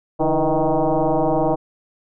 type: tone with frequency modulation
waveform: sine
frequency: 146.83 Hz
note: D3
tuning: in tune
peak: -15 dBFS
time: 0.19-1.56 s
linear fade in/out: 20 ms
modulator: 158 Hz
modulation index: 4.8
effects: none